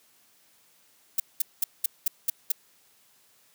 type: noise bursts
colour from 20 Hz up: violet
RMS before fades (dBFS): -23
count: 7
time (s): 1.18-2.52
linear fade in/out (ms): 5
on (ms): 20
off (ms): 200
effects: white hiss -62 dBFS RMS until 3.54 s + high-pass 100 Hz 12 dB/octave